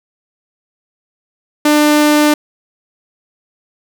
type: tone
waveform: sawtooth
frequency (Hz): 298.6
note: D4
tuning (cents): +29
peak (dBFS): -4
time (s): 1.65-2.34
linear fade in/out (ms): 5
effects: none